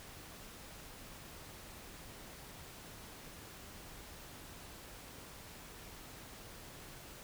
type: silence
effects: pink hiss -52 dBFS RMS until 7.23 s